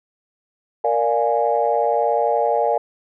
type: chord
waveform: sine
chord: Bb dominant seventh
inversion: none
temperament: equal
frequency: 466.2 / 587.3 / 698.5 / 830.6 Hz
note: Bb4 / D5 / F5 / Ab5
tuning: 0 / 0 / 0 / 0 cents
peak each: -21 dBFS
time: 0.84-2.78 s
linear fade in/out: 5 ms
effects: tanh soft clip ceiling -5 dBFS